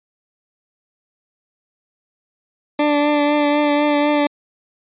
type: tone with vibrato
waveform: 20% pulse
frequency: 293.7 Hz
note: D4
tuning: in tune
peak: -9 dBFS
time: 2.79-4.27 s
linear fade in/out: 5 ms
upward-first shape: triangle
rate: 4 Hz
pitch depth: 24 cents each way
effects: resampled to 8000 Hz